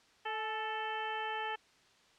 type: harmonic tone with a mistuned harmonic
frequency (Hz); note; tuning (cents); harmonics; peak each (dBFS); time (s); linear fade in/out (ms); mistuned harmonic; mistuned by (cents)
440; A4; 0; 1 / 2 / 3 / 4 / 5 / 6 / 7; -44 / -38 / -45 / -42 / -50 / -46 / -46; 0.25-1.56; 10; 2; -39
effects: white hiss -65 dBFS RMS until 2.18 s + low-pass 5000 Hz 12 dB/octave

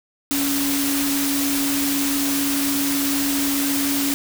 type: tone in noise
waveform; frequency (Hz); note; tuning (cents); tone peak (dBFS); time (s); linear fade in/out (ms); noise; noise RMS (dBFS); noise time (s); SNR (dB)
sine; 280; C#4; +18; -21; 0.31-4.14; 0; white; -24; 0.31-4.14; 0
effects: none

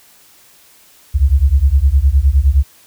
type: beating tone pair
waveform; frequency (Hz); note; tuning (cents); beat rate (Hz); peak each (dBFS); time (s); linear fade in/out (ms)
sine; 64.2 / 73.9; C2 / D2; -32 / +11; 9.7; -11; 1.14-2.64; 20
effects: white hiss -47 dBFS RMS until 2.86 s

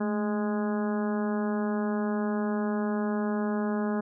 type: harmonic tone with a mistuned harmonic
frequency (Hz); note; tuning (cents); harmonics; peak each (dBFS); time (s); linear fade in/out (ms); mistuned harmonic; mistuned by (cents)
207.7; G#3; 0; 1 / 2 / 3 / 4 / 5 / 6 / 7 / 8; -27 / -33 / -37 / -39 / -41 / -43 / -44 / -45; 0-4.01; 10; 1; +55
effects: none

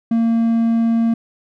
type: tone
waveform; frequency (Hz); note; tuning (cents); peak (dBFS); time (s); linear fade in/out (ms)
triangle; 229.2; A#3; -29; -11; 0.11-1.14; 5
effects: none

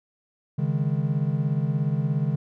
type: chord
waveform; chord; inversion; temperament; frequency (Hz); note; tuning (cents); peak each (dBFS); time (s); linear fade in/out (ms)
triangle; C# suspended second; none; equal with one note detuned; 138.59 / 155.56 / 206.1; C#3 / D#3 / G#3; 0 / 0 / -13; -23 / -23 / -29; 0.58-2.36; 10
effects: none

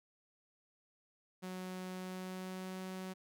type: tone with pitch glide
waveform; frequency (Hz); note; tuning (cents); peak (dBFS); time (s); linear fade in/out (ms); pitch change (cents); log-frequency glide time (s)
sawtooth; 184.6 to 186.96; F#3 to F#3; -4 to +18; -38; 1.42-3.14; 20; +22; 1.94-2.81
effects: none

